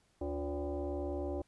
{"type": "tone with frequency modulation", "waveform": "sine", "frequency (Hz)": 142.4, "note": "C#3", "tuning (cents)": 47, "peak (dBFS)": -34, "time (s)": [0.21, 1.42], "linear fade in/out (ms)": 5, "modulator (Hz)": 216, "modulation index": 2.4, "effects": ["pink hiss -72 dBFS RMS until 1.47 s", "resampled to 24000 Hz"]}